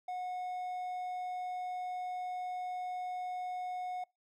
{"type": "tone", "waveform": "triangle", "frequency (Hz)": 729, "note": "F#5", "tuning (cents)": -26, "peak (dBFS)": -34, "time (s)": [0.08, 4.04], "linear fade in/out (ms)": 5, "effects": ["noise-tail reverb RT60 0.2 s tail -24 dB re dry"]}